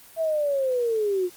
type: linear sweep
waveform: sine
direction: down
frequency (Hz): 662 to 349.2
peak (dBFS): -21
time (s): 0.16-1.3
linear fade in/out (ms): 50
effects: white hiss -49 dBFS RMS until 1.36 s + Opus 32 kbps